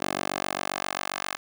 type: tone with high-pass filter sweep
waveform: 10% pulse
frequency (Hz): 47.47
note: F#1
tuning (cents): +45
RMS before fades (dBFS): -31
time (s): 0-1.37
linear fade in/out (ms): 10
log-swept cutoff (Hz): 410 to 1100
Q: 0.94
effects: none